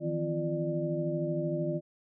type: tone cluster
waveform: sine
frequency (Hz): 157.1 / 170.1 / 253.8 / 342.7 / 596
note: D#3 / F3 / B3 / F4 / D5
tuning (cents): +17 / -45 / +47 / -33 / +25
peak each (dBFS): -33 / -39 / -40 / -34 / -34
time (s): 0-1.81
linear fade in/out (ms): 50
effects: none